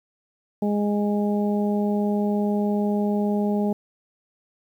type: harmonic tone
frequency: 206.4 Hz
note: G#3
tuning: 10 cents flat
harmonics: 1 / 2 / 3 / 4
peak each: -21 / -27 / -31 / -33 dBFS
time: 0.62-3.73 s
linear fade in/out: 5 ms
effects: 9-bit